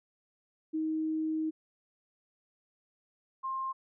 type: tone pair in turn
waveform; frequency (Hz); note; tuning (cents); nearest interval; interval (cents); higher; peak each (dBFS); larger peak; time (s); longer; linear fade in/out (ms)
sine; 315 / 1059.5; D#4 / C6; +21 / +21; octave + major sixth; 2100; second; -29 / -32; first; 0.73-1.51 / 3.43-3.73; first; 20
effects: none